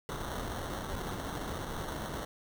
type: noise with sample-and-hold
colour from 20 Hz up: pink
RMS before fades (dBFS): -38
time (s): 0.09-2.25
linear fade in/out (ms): 0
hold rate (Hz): 2450
effects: none